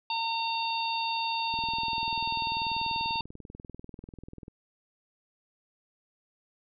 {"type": "harmonic tone", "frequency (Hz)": 913, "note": "A#5", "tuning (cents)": -36, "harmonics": [1, 3, 4, 5], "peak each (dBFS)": [-30, -35, -36, -37], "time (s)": [0.1, 3.21], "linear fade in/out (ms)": 2}
{"type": "click train", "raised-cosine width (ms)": 3, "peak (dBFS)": -31, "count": 61, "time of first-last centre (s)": [1.54, 4.481], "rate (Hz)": 20.4}
{"effects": []}